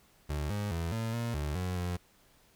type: tone with pitch steps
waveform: 30% pulse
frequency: 74.1 / 103.3 / 83.4 / 113.1 / 117.3 / 73.7 / 91.1 / 89 Hz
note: D2 / G#2 / E2 / A2 / A#2 / D2 / F#2 / F2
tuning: +16 / -9 / +21 / +48 / +11 / +7 / -26 / +33 cents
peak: -29 dBFS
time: 0.29-1.97 s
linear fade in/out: 10 ms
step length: 210 ms
effects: pink hiss -64 dBFS RMS until 2.55 s